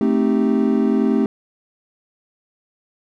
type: chord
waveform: triangle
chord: A half-diminished seventh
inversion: none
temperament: equal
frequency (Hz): 220 / 261.6 / 311.1 / 392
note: A3 / C4 / Eb4 / G4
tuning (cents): 0 / 0 / 0 / 0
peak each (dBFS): -16 / -17 / -21 / -20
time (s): 0.01-1.26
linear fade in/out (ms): 2
effects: none